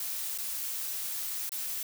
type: noise with dropouts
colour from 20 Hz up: blue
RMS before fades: -35 dBFS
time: 0-1.83 s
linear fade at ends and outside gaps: 2 ms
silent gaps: 0.378-0.384 / 1.493-1.519 s
effects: none